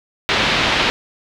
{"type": "low-pass noise", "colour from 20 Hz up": "white", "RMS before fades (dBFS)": -17, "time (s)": [0.29, 0.9], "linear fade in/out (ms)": 0, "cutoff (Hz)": 3800, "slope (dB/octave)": 24, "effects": []}